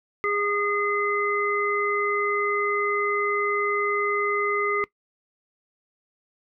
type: harmonic tone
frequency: 410 Hz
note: G#4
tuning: 22 cents flat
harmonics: 1 / 3 / 5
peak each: -26 / -26 / -26 dBFS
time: 0.24-4.84 s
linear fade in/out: 0 ms
effects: noise-tail reverb RT60 0.1 s tail -20 dB re dry